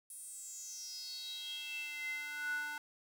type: tone with high-pass filter sweep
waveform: square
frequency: 295.6 Hz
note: D4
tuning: 11 cents sharp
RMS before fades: -43 dBFS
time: 0.1-2.78 s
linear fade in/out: 2 ms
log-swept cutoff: 10000 to 1200 Hz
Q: 7.9
effects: none